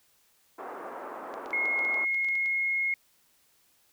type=band-pass noise; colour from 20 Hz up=white; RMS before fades=-40 dBFS; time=0.58-2.05 s; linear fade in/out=10 ms; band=290 to 1200 Hz; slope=24 dB/octave
type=clicks; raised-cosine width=0.2 ms; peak=-30 dBFS; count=12; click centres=1.34 / 1.46 / 1.507 / 1.656 / 1.791 / 1.85 / 1.943 / 2.145 / 2.246 / 2.287 / 2.354 / 2.46 s
type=tone; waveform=sine; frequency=2158 Hz; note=C#7; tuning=47 cents flat; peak=-25 dBFS; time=1.53-2.94 s; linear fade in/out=2 ms
effects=white hiss -66 dBFS RMS until 3.92 s